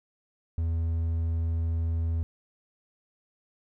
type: tone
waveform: triangle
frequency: 82.41 Hz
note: E2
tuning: in tune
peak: -23 dBFS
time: 0.58-2.23 s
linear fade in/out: 0 ms
effects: none